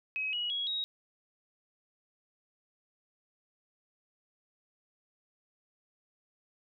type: tone with pitch steps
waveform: sine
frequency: 2547 / 2909 / 3322 / 3794 Hz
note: D#7 / F#7 / G#7 / A#7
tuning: +40 / -30 / 0 / +30 cents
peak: -31 dBFS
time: 0.16-0.84 s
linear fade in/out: 0 ms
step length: 170 ms
effects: none